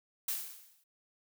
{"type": "noise with exponential decay", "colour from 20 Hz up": "blue", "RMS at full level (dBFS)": -32, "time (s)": [0.28, 0.84], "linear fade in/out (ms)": 5, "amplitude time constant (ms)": 120, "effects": []}